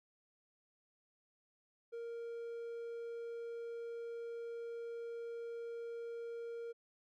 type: tone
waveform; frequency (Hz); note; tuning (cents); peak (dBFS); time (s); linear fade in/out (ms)
triangle; 466.2; A#4; 0; -40; 1.92-6.73; 20
effects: none